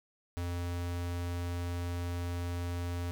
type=tone; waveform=square; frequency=87.31 Hz; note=F2; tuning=in tune; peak=-34 dBFS; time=0.37-3.11 s; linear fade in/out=0 ms; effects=none